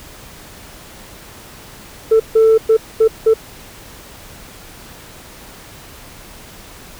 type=tone bursts at uneven times; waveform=sine; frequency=444.2 Hz; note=A4; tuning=16 cents sharp; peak=-5 dBFS; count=5; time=2.11-2.2 / 2.35-2.58 / 2.69-2.77 / 3-3.08 / 3.26-3.34 s; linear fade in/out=10 ms; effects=tanh soft clip ceiling -5 dBFS + pink hiss -38 dBFS RMS until 6.99 s